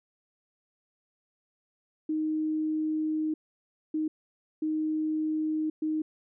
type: tone bursts at uneven times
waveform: sine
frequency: 311.1 Hz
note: D#4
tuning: in tune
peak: -26 dBFS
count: 4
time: 2.09-3.34 / 3.94-4.08 / 4.62-5.7 / 5.82-6.02 s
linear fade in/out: 5 ms
effects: none